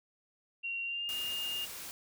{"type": "tone with pitch glide", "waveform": "sine", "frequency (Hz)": [2752, 2826], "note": ["F7", "F7"], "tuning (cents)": [-26, 20], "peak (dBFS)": -34, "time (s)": [0.63, 1.66], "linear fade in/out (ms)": 20, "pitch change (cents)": 46, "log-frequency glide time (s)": [0.84, 1.08]}
{"type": "noise", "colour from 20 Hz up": "white", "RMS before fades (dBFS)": -44, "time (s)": [1.09, 1.91], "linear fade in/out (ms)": 0}
{"effects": []}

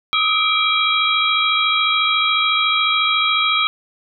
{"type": "tone cluster", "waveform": "sine", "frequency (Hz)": [1229, 1283, 2346, 3275, 3841], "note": ["D#6", "E6", "D7", "G#7", "B7"], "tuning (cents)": [-22, -47, -2, -25, -49], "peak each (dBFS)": [-25, -20, -19, -20, -23], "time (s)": [0.13, 3.67], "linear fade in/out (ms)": 0, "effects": []}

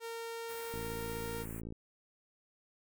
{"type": "tone with pitch glide", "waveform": "sawtooth", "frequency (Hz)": [459.9, 463.4], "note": ["A#4", "A#4"], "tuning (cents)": [-23, -10], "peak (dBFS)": -36, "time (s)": [0, 1.46], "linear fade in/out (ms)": 50, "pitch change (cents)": 13, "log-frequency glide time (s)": [0.28, 1.19]}
{"type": "band-stop noise", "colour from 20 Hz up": "white", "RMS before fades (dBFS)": -50, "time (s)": [0.48, 1.61], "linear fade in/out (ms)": 20, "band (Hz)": [2500, 7600], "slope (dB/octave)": 48}
{"type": "click train", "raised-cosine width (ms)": 3, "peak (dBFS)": -31, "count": 56, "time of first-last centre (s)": [0.74, 1.724], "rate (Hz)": 55.9}
{"effects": []}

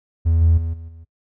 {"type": "tone with level steps", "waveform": "triangle", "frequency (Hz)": 82.3, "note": "E2", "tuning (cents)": -2, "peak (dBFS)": [-11, -8, -19, -30, -36], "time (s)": [0.25, 1.05], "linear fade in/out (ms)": 20, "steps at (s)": [0.41, 0.57, 0.73, 0.88], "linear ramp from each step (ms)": 10, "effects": ["noise-tail reverb RT60 0.1 s tail -22 dB re dry", "tanh soft clip ceiling -6 dBFS"]}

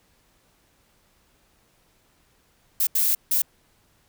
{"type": "noise bursts at uneven times", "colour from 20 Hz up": "violet", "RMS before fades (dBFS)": -21, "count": 3, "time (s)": [[2.8, 2.87], [2.95, 3.15], [3.31, 3.42]], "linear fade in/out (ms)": 5, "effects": ["pink hiss -63 dBFS RMS until 4.08 s"]}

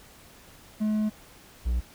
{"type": "tone pair in turn", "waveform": "triangle", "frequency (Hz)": [213.9, 60.09], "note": ["A3", "B1"], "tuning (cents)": [-49, -47], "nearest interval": "octave + minor seventh", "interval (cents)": 2198, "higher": "first", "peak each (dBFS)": -21, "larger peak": "neither", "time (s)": [[0.8, 1.1], [1.65, 1.81]], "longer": "first", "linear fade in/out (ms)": 20, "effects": ["pink hiss -52 dBFS RMS until 1.94 s"]}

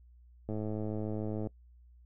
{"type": "click train", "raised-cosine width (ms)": 2, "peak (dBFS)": -24, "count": 106, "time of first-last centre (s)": [0.49, 1.471], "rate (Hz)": 107, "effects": ["noise-tail reverb RT60 0.1 s tail -23 dB re dry", "added 60 Hz sine -55 dBFS peak until 2.05 s"]}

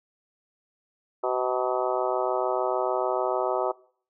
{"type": "harmonic tone with a mistuned harmonic", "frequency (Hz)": 126.7, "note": "B2", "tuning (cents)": 45, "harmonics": [3, 4, 5, 6, 7, 8, 9, 10], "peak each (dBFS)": [-29, -31, -29, -33, -33, -36, -36, -35], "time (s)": [1.23, 3.72], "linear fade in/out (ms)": 10, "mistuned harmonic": 8, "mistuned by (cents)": -47, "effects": ["noise-tail reverb RT60 0.5 s tail -21 dB re dry"]}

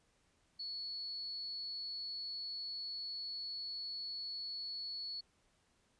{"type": "tone with amplitude modulation", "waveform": "sine", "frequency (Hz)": 4400, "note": "C#8", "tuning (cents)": -14, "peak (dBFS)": -39, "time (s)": [0.59, 5.21], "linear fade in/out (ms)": 10, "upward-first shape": "sine", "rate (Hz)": 288, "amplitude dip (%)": 30, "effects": ["pink hiss -74 dBFS RMS until 5.99 s", "resampled to 22050 Hz"]}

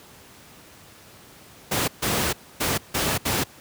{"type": "noise bursts at uneven times", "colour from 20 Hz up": "pink", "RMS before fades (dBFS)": -23, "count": 5, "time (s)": [[1.71, 1.88], [2.02, 2.33], [2.6, 2.78], [2.94, 3.18], [3.25, 3.44]], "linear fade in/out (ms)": 10, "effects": ["pink hiss -48 dBFS RMS until 3.6 s", "high-pass 80 Hz 12 dB/octave"]}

